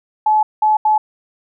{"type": "tone bursts at uneven times", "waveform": "sine", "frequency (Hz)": 858, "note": "A5", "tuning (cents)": -44, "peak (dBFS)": -10, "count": 3, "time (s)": [[0.26, 0.43], [0.62, 0.77], [0.85, 0.98]], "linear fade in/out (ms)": 5, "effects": []}